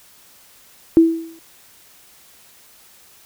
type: tone with exponential decay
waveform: sine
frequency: 328.4 Hz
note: E4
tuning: 6 cents flat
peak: -4 dBFS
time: 0.97-1.39 s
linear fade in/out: 0 ms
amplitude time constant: 91 ms
effects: white hiss -49 dBFS RMS until 3.25 s